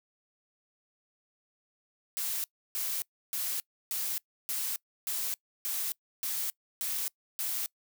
blue noise bursts, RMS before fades -33 dBFS, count 10, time 2.17-7.66 s, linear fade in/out 0 ms, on 270 ms, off 310 ms, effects noise-tail reverb RT60 0.1 s tail -24 dB re dry

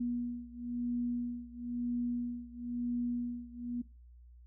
sine beating tone pair, 241 / 242 Hz, B3 / B3, -42 / -35 cents, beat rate 1 Hz, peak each -36 / -38 dBFS, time 0-3.82 s, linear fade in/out 10 ms, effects noise-tail reverb RT60 0.3 s tail -19 dB re dry + added 60 Hz sine -53 dBFS peak until 4.46 s

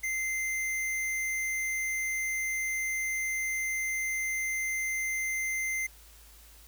square tone, 2080 Hz, C7, 11 cents flat, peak -30 dBFS, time 0.03-5.87 s, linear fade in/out 10 ms, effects added 54 Hz sine -54 dBFS peak until 6.67 s + white hiss -56 dBFS RMS until 6.67 s

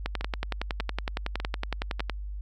two click trains, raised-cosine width 0.3 ms, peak -13 / -17 dBFS, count 23 / 4, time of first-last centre 0.06-2.097 / 0.21-1.996 s, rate 10.8 / 1.68 Hz, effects added 50 Hz sine -33 dBFS peak until 2.41 s

